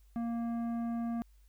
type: tone with tanh clipping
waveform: triangle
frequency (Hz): 233.1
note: A#3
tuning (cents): 0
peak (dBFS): -34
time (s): 0.16-1.22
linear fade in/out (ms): 0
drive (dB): 15
effects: added 50 Hz sine -58 dBFS peak until 1.48 s + white hiss -74 dBFS RMS until 1.48 s